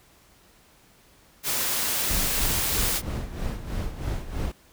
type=noise; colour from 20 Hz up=white; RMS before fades=-26 dBFS; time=1.43-3.02 s; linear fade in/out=50 ms
type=noise with tremolo; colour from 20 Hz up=brown; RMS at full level=-27 dBFS; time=2.09-4.52 s; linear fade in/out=5 ms; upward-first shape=sine; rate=3.1 Hz; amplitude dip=70%
effects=pink hiss -57 dBFS RMS until 4.72 s